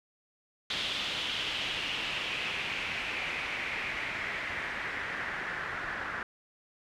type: noise with low-pass filter sweep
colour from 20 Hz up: white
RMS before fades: -35 dBFS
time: 0.7-6.23 s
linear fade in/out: 2 ms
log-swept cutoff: 3400 to 1600 Hz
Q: 3.4
effects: none